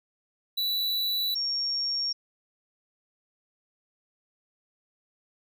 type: tone pair in turn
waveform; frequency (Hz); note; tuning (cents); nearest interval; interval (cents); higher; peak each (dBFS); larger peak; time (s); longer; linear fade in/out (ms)
square / sine; 3951 / 5536; B7 / F8; 0 / -16; tritone; 584; second; -26; neither; 0.57-1.35 / 1.35-2.13; neither; 10
effects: none